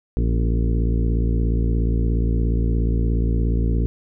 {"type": "harmonic tone with a mistuned harmonic", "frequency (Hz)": 57, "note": "A#1", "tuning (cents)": -38, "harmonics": [1, 2, 3, 4, 5, 6, 7, 8], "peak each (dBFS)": [-18, -24, -28, -30, -32, -34, -35, -36], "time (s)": [0.17, 3.86], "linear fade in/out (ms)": 0, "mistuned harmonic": 4, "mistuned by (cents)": 66, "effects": []}